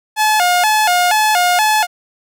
sawtooth tone with vibrato, 783 Hz, G5, 2 cents flat, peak -7 dBFS, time 0.16-1.87 s, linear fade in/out 50 ms, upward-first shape square, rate 2.1 Hz, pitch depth 160 cents each way, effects none

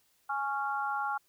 sine chord, Db major, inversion second, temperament just, 831.5 / 1108.7 / 1385.9 Hz, Ab5 / Db6 / F6, +2 / 0 / -14 cents, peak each -33 / -37 / -34 dBFS, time 0.29-1.18 s, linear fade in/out 10 ms, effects white hiss -70 dBFS RMS until 1.28 s

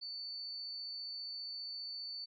sine tone with amplitude modulation, 4500 Hz, C#8, 25 cents sharp, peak -40 dBFS, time 0.01-2.26 s, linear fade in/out 20 ms, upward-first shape sine, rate 54.9 Hz, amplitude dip 25%, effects none

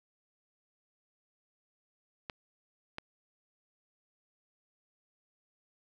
clicks, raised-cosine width 0.3 ms, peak -22 dBFS, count 2, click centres 2.298 / 2.984 s, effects none

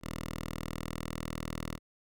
5% pulse tone with notch filter, 40.18 Hz, E1, 44 cents flat, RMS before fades -39 dBFS, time 0.01-1.79 s, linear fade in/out 50 ms, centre 400 Hz, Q 1.8, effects none

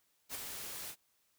white noise with ADSR envelope, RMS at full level -39 dBFS, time 0.29-0.96 s, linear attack 54 ms, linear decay 15 ms, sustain -5 dB, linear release 68 ms, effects white hiss -75 dBFS RMS until 1.38 s

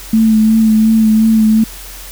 sine tone with vibrato, 220 Hz, A3, in tune, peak -6 dBFS, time 0.13-1.64 s, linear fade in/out 5 ms, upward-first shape sine, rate 2.8 Hz, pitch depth 23 cents each way, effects added 44 Hz sine -32 dBFS peak until 2.11 s + white hiss -32 dBFS RMS until 2.11 s

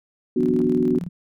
sine chord, B minor, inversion none, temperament equal, 246.9 / 293.7 / 370 Hz, B3 / D4 / F#4, 0 / 0 / 0 cents, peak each -20 / -24 / -21 dBFS, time 0.36-0.99 s, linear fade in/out 5 ms
sine tone with tremolo, 174.61 Hz, F3, in tune, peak -24 dBFS, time 0.38-1.09 s, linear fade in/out 20 ms, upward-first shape square, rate 19 Hz, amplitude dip 80%
clicks, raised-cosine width 1 ms, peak -26 / -27 dBFS, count 2, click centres 0.604 / 0.949 s
effects none

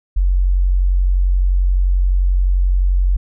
sine tone, 45.75 Hz, F#1, 19 cents flat, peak -11 dBFS, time 0.16-3.17 s, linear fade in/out 10 ms, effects none

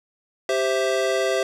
square chord, C major, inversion second, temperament equal, 392 / 523.3 / 659.3 Hz, G4 / C5 / E5, 0 / 0 / 0 cents, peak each -25 dBFS, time 0.49-1.43 s, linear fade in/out 2 ms, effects low-pass 8000 Hz 12 dB/octave + 9-bit

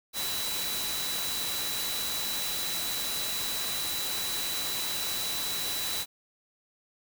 sine tone in noise, 3951 Hz, B7, in tune, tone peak -34 dBFS, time 0.13-6.06 s, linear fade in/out 50 ms, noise white, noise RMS -33 dBFS, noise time 0.13-6.06 s, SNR -4 dB, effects none

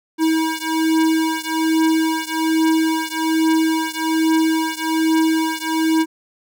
square beating tone pair, 320 / 321.2 Hz, D#4 / E4, +49 / -45 cents, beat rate 1.2 Hz, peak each -19 / -20 dBFS, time 0.18-6.06 s, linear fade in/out 50 ms, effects none

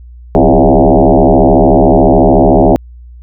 sine tone with frequency modulation, 179.8 Hz, F#3, 49 cents flat, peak -3 dBFS, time 0.35-2.76 s, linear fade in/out 0 ms, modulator 73.8 Hz, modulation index 7.8, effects added 60 Hz sine -30 dBFS peak until 3.22 s

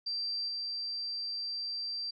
sine tone with level steps, 4699 Hz, D8, in tune, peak -32 / -34 dBFS, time 0.06-2.11 s, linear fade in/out 10 ms, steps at 0.48 s, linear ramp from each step 5 ms, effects none

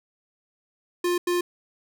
square tone bursts at uneven times, 352.6 Hz, F4, 17 cents sharp, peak -22 dBFS, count 2, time 1.04-1.18 / 1.27-1.41 s, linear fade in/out 5 ms, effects none

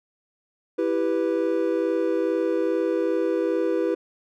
triangle chord, E minor, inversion none, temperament equal, 329.6 / 392 / 493.9 Hz, E4 / G4 / B4, 0 / 0 / 0 cents, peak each -23 / -24 / -23 dBFS, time 0.78-3.95 s, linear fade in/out 10 ms, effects none

